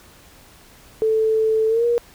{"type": "tone with pitch glide", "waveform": "sine", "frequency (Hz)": [440, 474.3], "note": ["A4", "A#4"], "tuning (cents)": [0, 30], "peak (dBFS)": -15, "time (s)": [1.02, 1.98], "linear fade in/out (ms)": 0, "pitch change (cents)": 130, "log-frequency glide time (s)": [1.68, 1.85], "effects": ["pink hiss -48 dBFS RMS until 2.14 s"]}